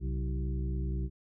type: harmonic tone with a mistuned harmonic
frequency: 64 Hz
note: C2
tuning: 38 cents flat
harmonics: 1 / 2 / 3 / 5 / 6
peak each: -31 / -37 / -41 / -45 / -47 dBFS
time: 0-1.1 s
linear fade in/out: 50 ms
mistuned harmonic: 2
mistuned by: +86 cents
effects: none